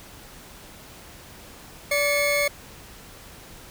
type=tone pair together; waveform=40% pulse; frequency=578 / 2182 Hz; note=D5 / C#7; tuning=-28 / -28 cents; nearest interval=octave + major seventh; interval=2300 cents; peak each=-22 dBFS; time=1.91-2.48 s; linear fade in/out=5 ms; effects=pink hiss -45 dBFS RMS until 3.7 s